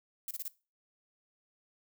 violet noise bursts, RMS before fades -38 dBFS, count 4, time 0.28-0.48 s, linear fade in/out 2 ms, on 29 ms, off 28 ms, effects noise-tail reverb RT60 0.3 s tail -19 dB re dry

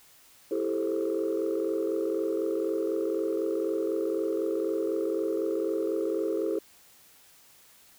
sine chord, A minor seventh, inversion second, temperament just, 330 / 396 / 440 / 528 Hz, E4 / G4 / A4 / C5, +2 / +18 / 0 / +16 cents, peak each -30 / -30 / -30 / -33 dBFS, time 0.51-6.59 s, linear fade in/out 5 ms, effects tanh soft clip ceiling -20 dBFS + white hiss -57 dBFS RMS until 7.98 s

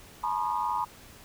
sine tone cluster, 857 / 964 / 1056 / 1222 Hz, A5 / B5 / C6 / D#6, -46 / -42 / +16 / -32 cents, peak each -33 / -29 / -34 / -36 dBFS, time 0.23-0.85 s, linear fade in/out 10 ms, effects pink hiss -51 dBFS RMS until 1.24 s

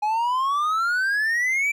triangle exponential sweep, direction up, 830.6 to 2349 Hz, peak -18 dBFS, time 0.02-1.72 s, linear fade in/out 10 ms, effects none

